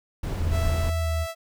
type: noise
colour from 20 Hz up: brown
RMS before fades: -28 dBFS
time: 0.23-0.9 s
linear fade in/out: 5 ms
type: tone with pitch glide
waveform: sine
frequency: 82.41 to 79.33 Hz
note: E2 to D#2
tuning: 0 to +34 cents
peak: -23 dBFS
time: 0.38-1.27 s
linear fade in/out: 50 ms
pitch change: -66 cents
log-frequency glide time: 1-1.09 s
type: tone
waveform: sawtooth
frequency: 659 Hz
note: E5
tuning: 1 cent flat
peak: -27 dBFS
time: 0.5-1.35 s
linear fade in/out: 50 ms
effects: none